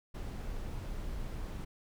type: noise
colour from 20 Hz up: brown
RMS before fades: -39 dBFS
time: 0.14-1.65 s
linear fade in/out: 10 ms
effects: none